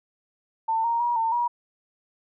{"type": "tone with pitch steps", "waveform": "sine", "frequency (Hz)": [896, 932, 956, 903, 958], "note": ["A5", "A#5", "A#5", "A5", "A#5"], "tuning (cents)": [31, -1, 43, 45, 47], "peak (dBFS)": -21, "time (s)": [0.68, 1.48], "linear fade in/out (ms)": 10, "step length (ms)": 160, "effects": []}